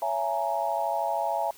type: chord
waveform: sine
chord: A# half-diminished seventh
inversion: first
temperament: just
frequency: 559.4 / 671.3 / 839.1 / 932.3 Hz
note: C#5 / E5 / G#5 / A#5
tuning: +16 / +31 / +18 / 0 cents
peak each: -34 / -29 / -29 / -32 dBFS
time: 0.02-1.51 s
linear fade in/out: 2 ms
effects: white hiss -52 dBFS RMS until 1.57 s